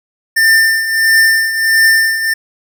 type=tone with tremolo; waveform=square; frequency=1795 Hz; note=A6; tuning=34 cents sharp; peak=-6 dBFS; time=0.36-2.34 s; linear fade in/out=10 ms; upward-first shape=triangle; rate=1.5 Hz; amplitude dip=70%; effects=none